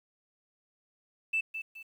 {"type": "tone with echo", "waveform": "sine", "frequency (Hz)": 2645, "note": "E7", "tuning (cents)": 5, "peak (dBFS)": -25, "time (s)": [1.33, 1.41], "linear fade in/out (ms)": 10, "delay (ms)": 210, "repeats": 2, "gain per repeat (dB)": -9, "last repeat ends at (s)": 1.83, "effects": ["tanh soft clip ceiling -22 dBFS", "10-bit"]}